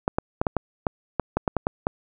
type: clicks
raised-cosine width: 1 ms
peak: -7 dBFS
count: 12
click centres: 0.079 / 0.185 / 0.415 / 0.468 / 0.567 / 0.868 / 1.197 / 1.37 / 1.478 / 1.567 / 1.669 / 1.869 s
effects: none